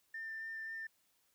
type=tone with vibrato; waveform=sine; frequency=1793 Hz; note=A6; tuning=32 cents sharp; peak=-40 dBFS; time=0.14-0.87 s; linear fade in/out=5 ms; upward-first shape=sine; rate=3.7 Hz; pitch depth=10 cents each way; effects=tanh soft clip ceiling -37 dBFS + white hiss -75 dBFS RMS until 1.34 s